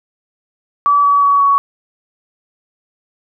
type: tone with pitch steps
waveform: sine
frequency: 1149 / 1139.7 / 1130.6 / 1121.5 Hz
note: D6 / C#6 / C#6 / C#6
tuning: -38 / +48 / +34 / +20 cents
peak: -8 dBFS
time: 0.86-1.58 s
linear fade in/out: 0 ms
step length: 180 ms
effects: none